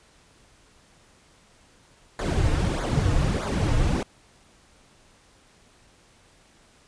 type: noise with flanger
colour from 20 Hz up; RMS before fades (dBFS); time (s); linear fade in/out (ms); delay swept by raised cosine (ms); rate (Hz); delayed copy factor
brown; -23; 2.19-4.03; 2; 0.35 to 5.25; 1.6; -0.8
effects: pink hiss -57 dBFS RMS until 6.87 s + resampled to 22050 Hz